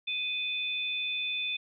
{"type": "tone pair together", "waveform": "sine", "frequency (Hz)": [2494, 3527], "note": ["D#7", "A7"], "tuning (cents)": [3, 3], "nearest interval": "tritone", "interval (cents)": 600, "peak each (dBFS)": [-32, -33], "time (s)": [0.07, 1.57], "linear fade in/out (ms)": 10, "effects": []}